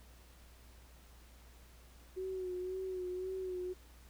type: tone with vibrato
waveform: sine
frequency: 370 Hz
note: F#4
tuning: in tune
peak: -37 dBFS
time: 2.16-3.74 s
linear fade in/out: 20 ms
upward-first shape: sine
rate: 1.9 Hz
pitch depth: 40 cents each way
effects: added 60 Hz sine -57 dBFS peak until 4.09 s + pink hiss -63 dBFS RMS until 4.09 s